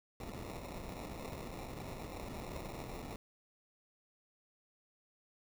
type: noise with sample-and-hold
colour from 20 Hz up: pink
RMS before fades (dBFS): -45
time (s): 0.2-3.16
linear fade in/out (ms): 2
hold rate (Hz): 1575
effects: none